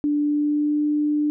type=tone with pitch glide; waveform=sine; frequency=293.7 to 297.6 Hz; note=D4 to D4; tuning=0 to +23 cents; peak=-18 dBFS; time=0.04-1.3 s; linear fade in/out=0 ms; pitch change=+23 cents; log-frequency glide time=0.18-0.8 s; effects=none